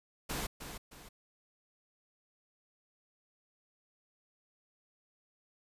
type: noise with echo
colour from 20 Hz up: pink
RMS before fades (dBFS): -37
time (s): 0.29-0.47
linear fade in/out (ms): 10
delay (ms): 310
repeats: 2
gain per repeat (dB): -8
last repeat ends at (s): 1.09
effects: resampled to 32000 Hz